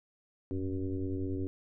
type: tone with frequency modulation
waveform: sine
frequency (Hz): 185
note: F#3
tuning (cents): 0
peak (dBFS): -31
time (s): 0.51-1.47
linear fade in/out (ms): 0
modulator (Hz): 95.1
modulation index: 2.2
effects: none